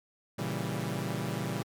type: chord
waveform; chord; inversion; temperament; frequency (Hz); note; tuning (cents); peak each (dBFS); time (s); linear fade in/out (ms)
sawtooth; A# diminished seventh; none; equal; 116.54 / 138.59 / 164.81 / 196; A#2 / C#3 / E3 / G3; 0 / 0 / 0 / 0; -33; 0.38-1.63; 10
effects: MP3 96 kbps